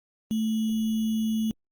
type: tone with sample-and-hold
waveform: sine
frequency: 220 Hz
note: A3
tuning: in tune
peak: -23 dBFS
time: 0.31-1.51 s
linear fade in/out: 0 ms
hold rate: 3150 Hz
effects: Opus 32 kbps